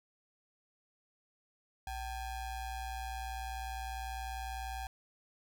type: ring-modulated tone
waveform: square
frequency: 415.1 Hz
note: G#4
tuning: 1 cent flat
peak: -36 dBFS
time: 1.87-4.87 s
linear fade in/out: 2 ms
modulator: 355 Hz
effects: none